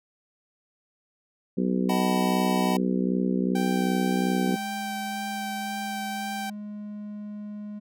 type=harmonic tone; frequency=62.6 Hz; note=B1; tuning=24 cents sharp; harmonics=3 / 4 / 5 / 6 / 7 / 8; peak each=-25 / -27 / -34 / -31 / -37 / -37 dBFS; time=1.57-4.56 s; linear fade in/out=10 ms
type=chord; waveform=square; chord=B dominant seventh; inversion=first; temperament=equal with one note detuned; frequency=622.3 / 755.5 / 880 / 987.8 Hz; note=D#5 / F#5 / A5 / B5; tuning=0 / +36 / 0 / 0 cents; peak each=-34 / -31 / -35 / -33 dBFS; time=1.89-2.77 s; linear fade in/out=5 ms
type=tone with vibrato; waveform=sawtooth; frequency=780 Hz; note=G5; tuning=9 cents flat; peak=-27 dBFS; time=3.55-6.5 s; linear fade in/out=5 ms; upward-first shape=sine; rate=1.9 Hz; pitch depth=10 cents each way
type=tone; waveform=triangle; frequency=208.4 Hz; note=G#3; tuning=6 cents sharp; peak=-32 dBFS; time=4.45-7.8 s; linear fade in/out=20 ms
effects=none